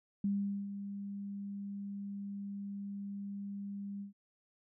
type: tone with ADSR envelope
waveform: sine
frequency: 200.2 Hz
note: G3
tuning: 37 cents sharp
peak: -29 dBFS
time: 0.24-4.13 s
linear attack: 4 ms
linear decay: 430 ms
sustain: -10 dB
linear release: 120 ms
effects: none